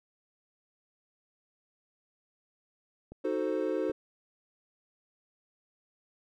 clicks, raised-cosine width 2 ms, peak -32 dBFS, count 2, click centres 3.12 / 3.897 s
triangle chord, D# diminished seventh, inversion none, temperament equal, 311.1 / 370 / 440 / 523.3 Hz, D#4 / F#4 / A4 / C5, 0 / 0 / 0 / 0 cents, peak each -32 dBFS, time 3.24-3.92 s, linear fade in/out 10 ms
effects none

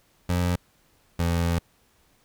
25% pulse tone pair in turn, 88.5 / 85.02 Hz, F2 / F2, +23 / -46 cents, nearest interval minor second, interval 69 cents, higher first, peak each -18 dBFS, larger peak neither, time 0.29-0.56 / 1.19-1.59 s, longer second, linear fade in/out 5 ms, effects pink hiss -63 dBFS RMS until 2.24 s

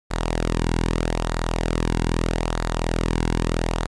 sawtooth tone with flanger, 41.39 Hz, E1, 8 cents sharp, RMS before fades -23 dBFS, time 0.1-3.87 s, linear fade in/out 20 ms, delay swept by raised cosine 0.34 to 1.64 ms, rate 0.79 Hz, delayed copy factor -0.5, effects resampled to 22050 Hz + 8-bit

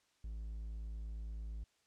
triangle tone, 54.5 Hz, A1, 16 cents flat, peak -39 dBFS, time 0.24-1.64 s, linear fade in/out 5 ms, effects white hiss -75 dBFS RMS until 1.86 s + low-pass 7000 Hz 12 dB/octave

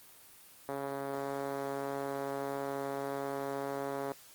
5% pulse tone with band-pass filter, 138.59 Hz, C#3, in tune, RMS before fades -37 dBFS, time 0.69-4.12 s, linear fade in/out 0 ms, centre 450 Hz, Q 1.1, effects white hiss -56 dBFS RMS until 4.34 s + Opus 24 kbps

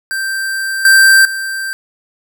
square tone with level steps, 1568 Hz, G6, in tune, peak -17 / -5 / -19 dBFS, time 0.11-1.73 s, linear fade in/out 0 ms, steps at 0.85 / 1.25 s, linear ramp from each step 2 ms, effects none

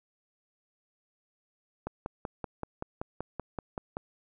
click train, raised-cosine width 1 ms, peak -20 dBFS, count 12, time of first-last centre 1.87-3.969 s, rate 5.24 Hz, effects none

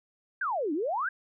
sine exponential two-way sweep, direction down then up, 1665 to 280.6 to 1665 Hz, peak -27 dBFS, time 0.41-1.09 s, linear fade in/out 5 ms, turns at 0.73 s, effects none

